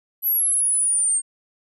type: linear sweep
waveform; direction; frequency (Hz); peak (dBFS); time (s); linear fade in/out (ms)
sine; down; 11840 to 8490; -17; 0.22-1.22; 50
effects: none